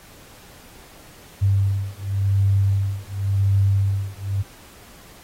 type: beating tone pair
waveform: sine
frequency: 98 / 98.91 Hz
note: G2 / G2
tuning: 0 / +16 cents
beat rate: 0.91 Hz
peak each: -20 dBFS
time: 1.41-4.43 s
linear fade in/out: 20 ms
effects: pink hiss -47 dBFS RMS until 5.23 s + AAC 48 kbps